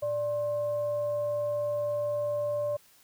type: tone with frequency modulation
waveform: sine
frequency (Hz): 587.3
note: D5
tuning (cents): 0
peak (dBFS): -27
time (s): 0.02-2.77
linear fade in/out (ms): 10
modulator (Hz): 475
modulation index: 0.29
effects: white hiss -60 dBFS RMS until 3.03 s